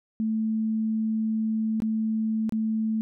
sine tone with dropouts, 220 Hz, A3, in tune, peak -23 dBFS, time 0.2-3.01 s, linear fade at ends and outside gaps 0 ms, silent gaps 1.802-1.821 / 2.494-2.523 s, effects none

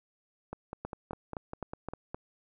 two click trains, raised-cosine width 1 ms, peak -24 / -22 dBFS, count 8 / 6, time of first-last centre 0.53-1.936 / 0.85-2.145 s, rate 4.98 / 3.86 Hz, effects none

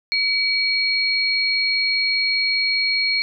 sine tone pair together, 2275 / 4295 Hz, C#7 / C8, +44 / +44 cents, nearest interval major seventh, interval 1100 cents, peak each -20 dBFS, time 0.12-3.22 s, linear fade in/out 0 ms, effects none

